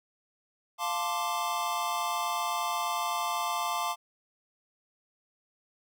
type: chord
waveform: square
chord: D minor seventh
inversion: first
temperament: equal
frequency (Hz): 698.5 / 880 / 1046.5 / 1174.7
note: F5 / A5 / C6 / D6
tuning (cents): 0 / 0 / 0 / 0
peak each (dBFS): -36 / -35 / -35 / -35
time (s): 0.78-3.96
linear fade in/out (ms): 50
effects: none